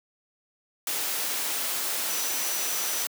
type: tone in noise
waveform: sine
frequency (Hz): 5920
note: F#8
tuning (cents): 0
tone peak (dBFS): -34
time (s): 2.1-3.04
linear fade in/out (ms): 2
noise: white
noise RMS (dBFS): -29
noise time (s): 0.87-3.07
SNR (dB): -8
effects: high-pass 300 Hz 12 dB/octave